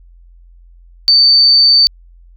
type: tone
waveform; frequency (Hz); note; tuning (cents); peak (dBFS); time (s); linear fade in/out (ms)
sine; 4568; D8; -49; -5; 1.08-1.87; 0
effects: added 43 Hz sine -39 dBFS peak until 2.36 s

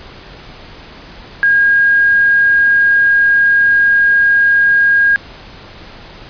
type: tone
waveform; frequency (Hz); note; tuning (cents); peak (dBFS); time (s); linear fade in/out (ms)
sine; 1627; G#6; -36; -7; 1.43-5.16; 0
effects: pink hiss -35 dBFS RMS until 6.29 s + resampled to 11025 Hz

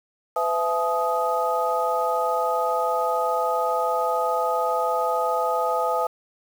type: tone cluster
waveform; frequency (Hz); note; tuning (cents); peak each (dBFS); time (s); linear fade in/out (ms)
sine; 505 / 668 / 855 / 1248; B4 / E5 / A5 / D#6; +39 / +23 / -50 / +5; -26; 0.36-6.07; 5
effects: 7-bit

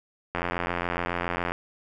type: click train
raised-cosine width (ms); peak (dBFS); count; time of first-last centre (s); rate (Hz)
0.5; -12; 103; 0.35-1.52; 87.2
effects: none

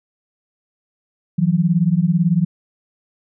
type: beating tone pair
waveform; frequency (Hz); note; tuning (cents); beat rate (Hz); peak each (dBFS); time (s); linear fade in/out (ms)
sine; 162.8 / 180.8; E3 / F#3; -21 / -40; 18; -16; 1.38-2.45; 10
effects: none

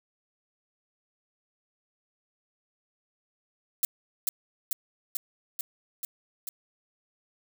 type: noise with echo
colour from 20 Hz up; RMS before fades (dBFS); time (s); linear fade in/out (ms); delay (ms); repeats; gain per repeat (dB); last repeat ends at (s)
violet; -24; 3.83-3.85; 2; 440; 6; -2; 6.49
effects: none

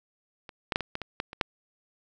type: clicks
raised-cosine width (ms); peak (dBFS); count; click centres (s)
0.3; -26 / -11 / -7 / -17 / -16 / -19 / -13 / -24 / -7; 9; 0.492 / 0.722 / 0.759 / 0.807 / 0.954 / 1.017 / 1.201 / 1.331 / 1.412
effects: none

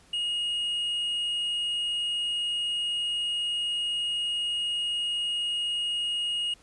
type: tone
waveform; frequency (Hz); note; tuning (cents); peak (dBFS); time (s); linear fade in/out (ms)
triangle; 2872; F7; +48; -25; 0.13-6.54; 5
effects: pink hiss -58 dBFS RMS until 6.62 s + resampled to 24000 Hz

